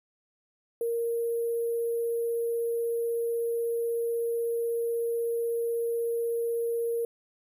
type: tone with sample-and-hold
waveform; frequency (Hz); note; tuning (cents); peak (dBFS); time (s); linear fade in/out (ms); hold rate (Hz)
sine; 466.2; A#4; 0; -26; 0.81-7.05; 2; 11025
effects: none